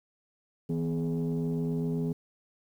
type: tone cluster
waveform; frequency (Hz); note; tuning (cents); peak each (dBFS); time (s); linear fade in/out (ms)
sine; 161.5 / 249.1 / 418.1; E3 / B3 / G#4; -35 / +15 / +12; -28 / -31 / -34; 0.69-2.13; 10
effects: tanh soft clip ceiling -23 dBFS + 10-bit